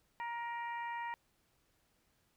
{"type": "harmonic tone", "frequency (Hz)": 470.2, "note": "A#4", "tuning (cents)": 15, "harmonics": [2, 3, 4, 5, 6], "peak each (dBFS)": [-39, -55, -45, -51, -60], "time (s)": [0.2, 1.14], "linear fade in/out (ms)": 0, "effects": ["pink hiss -75 dBFS RMS until 2.36 s"]}